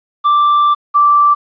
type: tone pair in turn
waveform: triangle / sine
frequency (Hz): 1174.7 / 1169.2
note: D6 / D6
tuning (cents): 0 / -8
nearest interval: unison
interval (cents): 8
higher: first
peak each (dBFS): -6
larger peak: neither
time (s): 0.24-0.75 / 0.94-1.35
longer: first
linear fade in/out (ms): 20
effects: resampled to 11025 Hz + 8-bit